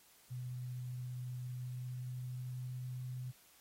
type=tone with pitch glide; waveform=sine; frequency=125.3 to 126.76 Hz; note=B2 to B2; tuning=+25 to +46 cents; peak=-40 dBFS; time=0.3-3.32 s; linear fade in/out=20 ms; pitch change=+21 cents; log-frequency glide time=1.38-2.86 s; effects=white hiss -65 dBFS RMS until 3.6 s + AAC 48 kbps